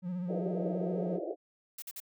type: tone with vibrato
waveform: triangle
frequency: 179.4 Hz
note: F3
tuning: 47 cents sharp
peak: -31 dBFS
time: 0.02-1.2 s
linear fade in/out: 50 ms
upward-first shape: sine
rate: 15 Hz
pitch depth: 53 cents each way
type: band-pass noise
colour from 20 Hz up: pink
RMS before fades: -36 dBFS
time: 0.27-1.36 s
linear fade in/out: 50 ms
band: 320 to 690 Hz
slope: 96 dB/octave
type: noise bursts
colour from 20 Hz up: blue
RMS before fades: -42 dBFS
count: 3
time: 1.78-2.002 s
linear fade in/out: 5 ms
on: 42 ms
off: 48 ms
effects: none